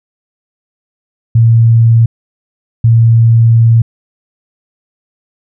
sine tone bursts at uneven times, 114.9 Hz, A#2, 25 cents flat, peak -3 dBFS, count 2, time 1.35-2.06 / 2.84-3.82 s, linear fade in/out 5 ms, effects none

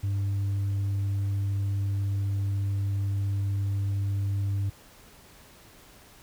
sine tone, 99.3 Hz, G2, 23 cents sharp, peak -22 dBFS, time 0.03-4.7 s, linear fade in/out 10 ms, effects tanh soft clip ceiling -24 dBFS + pink hiss -53 dBFS RMS until 6.22 s

